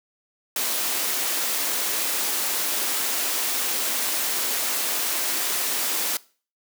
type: high-pass noise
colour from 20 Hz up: white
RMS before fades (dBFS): -25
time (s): 0.56-6.17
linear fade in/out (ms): 2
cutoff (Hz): 240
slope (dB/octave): 24
effects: noise-tail reverb RT60 0.4 s tail -21 dB re dry